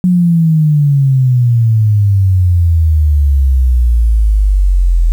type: exponential sweep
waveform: sine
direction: down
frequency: 183.6 to 41 Hz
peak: -6 dBFS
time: 0.04-5.12 s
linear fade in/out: 0 ms
effects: 7-bit